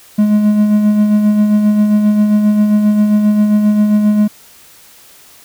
triangle tone with tremolo, 210 Hz, G#3, 19 cents sharp, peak -4 dBFS, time 0.18-4.28 s, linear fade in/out 10 ms, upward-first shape sine, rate 7.5 Hz, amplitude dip 40%, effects white hiss -42 dBFS RMS until 5.44 s

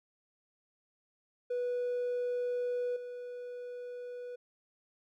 triangle tone with level steps, 490.7 Hz, B4, 11 cents flat, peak -28 / -38 dBFS, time 1.5-4.36 s, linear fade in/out 10 ms, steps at 2.96 s, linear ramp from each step 5 ms, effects tanh soft clip ceiling -26 dBFS

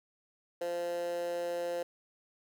15% pulse tone with high-pass filter, 173.2 Hz, F3, 14 cents flat, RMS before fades -35 dBFS, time 0.61-1.83 s, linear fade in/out 5 ms, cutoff 480 Hz, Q 5, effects none

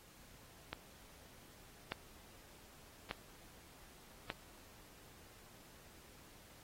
click train, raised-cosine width 0.3 ms, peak -23 dBFS, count 4, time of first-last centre 0.73-4.301 s, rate 0.84 Hz, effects pink hiss -61 dBFS RMS until 6.63 s + AAC 48 kbps

